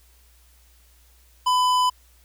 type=tone with tanh clipping; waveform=sine; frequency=1002 Hz; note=B5; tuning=25 cents sharp; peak=-19 dBFS; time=1.46-1.9 s; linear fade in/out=10 ms; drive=17 dB; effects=added 60 Hz sine -54 dBFS peak until 2.24 s + white hiss -59 dBFS RMS until 2.24 s